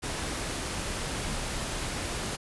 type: noise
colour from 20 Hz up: pink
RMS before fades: -33 dBFS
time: 0.02-2.37 s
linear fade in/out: 20 ms
effects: resampled to 24000 Hz